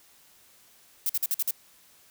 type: noise bursts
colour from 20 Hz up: violet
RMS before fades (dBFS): -26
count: 6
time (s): 1.06-1.509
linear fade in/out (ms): 2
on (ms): 34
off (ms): 49
effects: white hiss -58 dBFS RMS until 2.1 s